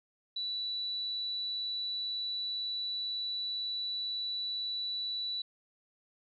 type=tone; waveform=sine; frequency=3951 Hz; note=B7; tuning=in tune; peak=-33 dBFS; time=0.36-5.42 s; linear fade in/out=5 ms; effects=none